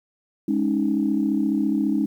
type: chord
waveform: sine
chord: Ab suspended fourth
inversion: none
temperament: just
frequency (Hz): 207.7 / 276.9 / 311.5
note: Ab3 / Db4 / Eb4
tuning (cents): 0 / -2 / +2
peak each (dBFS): -23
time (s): 0.48-2.06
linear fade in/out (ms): 5
effects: tanh soft clip ceiling -9 dBFS + 9-bit